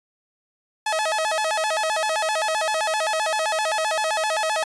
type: tone with vibrato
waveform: sawtooth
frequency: 740 Hz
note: F#5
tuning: in tune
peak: -17 dBFS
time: 0.86-4.64 s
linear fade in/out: 5 ms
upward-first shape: square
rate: 7.7 Hz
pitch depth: 260 cents each way
effects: resampled to 24000 Hz